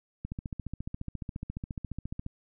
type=click train; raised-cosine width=5 ms; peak=-23 dBFS; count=30; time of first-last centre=0.25-2.264 s; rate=14.4 Hz; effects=none